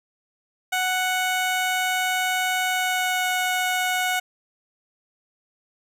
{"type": "tone with pitch glide", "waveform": "15% pulse", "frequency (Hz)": [740, 735.7], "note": ["F#5", "F#5"], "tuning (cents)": [0, -10], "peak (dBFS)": -15, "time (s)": [0.72, 4.2], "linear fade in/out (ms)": 10, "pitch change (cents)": -10, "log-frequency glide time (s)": [2.65, 3.27], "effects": []}